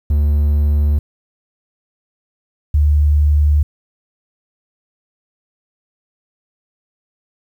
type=tone pair in turn; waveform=triangle / sine; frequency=73.42 / 74.06 Hz; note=D2 / D2; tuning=0 / +15 cents; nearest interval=unison; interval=15 cents; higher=second; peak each=-9 / -9 dBFS; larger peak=neither; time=0.1-0.99 / 2.74-3.63 s; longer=neither; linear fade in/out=5 ms; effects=8-bit